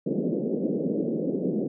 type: band-pass noise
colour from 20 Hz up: pink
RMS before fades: -27 dBFS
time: 0.06-1.68 s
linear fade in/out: 10 ms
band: 170 to 520 Hz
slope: 48 dB/octave
effects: none